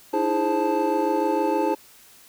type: tone cluster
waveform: triangle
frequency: 304.1 / 330.6 / 416 / 526 / 877 Hz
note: D#4 / E4 / G#4 / C5 / A5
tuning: -40 / +5 / +3 / +9 / -6 cents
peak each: -26 / -24 / -25 / -25 / -23 dBFS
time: 0.13-1.75 s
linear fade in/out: 10 ms
effects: white hiss -51 dBFS RMS until 2.28 s